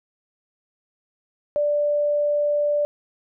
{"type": "tone", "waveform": "sine", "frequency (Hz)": 587.3, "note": "D5", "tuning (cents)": 0, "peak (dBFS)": -18, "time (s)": [1.56, 2.85], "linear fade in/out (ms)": 0, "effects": []}